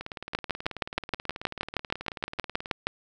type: two click trains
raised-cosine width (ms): 0.3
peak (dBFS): -9 / -20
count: 17 / 50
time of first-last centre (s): 0.35-2.87 / 0.01-2.659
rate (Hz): 6.35 / 18.5
effects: none